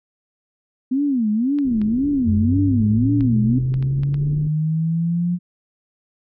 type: tone with vibrato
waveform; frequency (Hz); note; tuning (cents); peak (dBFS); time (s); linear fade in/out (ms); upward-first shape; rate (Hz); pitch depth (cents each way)
sine; 246.9; B3; 0; -16; 0.91-3.59; 10; sine; 1.9; 280
type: clicks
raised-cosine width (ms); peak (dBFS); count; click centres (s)
0.3; -24; 7; 1.587 / 1.816 / 3.208 / 3.741 / 3.826 / 4.034 / 4.143
type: low-pass noise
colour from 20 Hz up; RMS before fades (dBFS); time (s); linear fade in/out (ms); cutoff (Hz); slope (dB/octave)
pink; -33; 1.65-4.48; 10; 390; 48
type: linear sweep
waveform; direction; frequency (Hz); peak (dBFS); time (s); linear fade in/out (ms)
sine; up; 87.8 to 177.9; -17; 2.24-5.39; 50
effects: none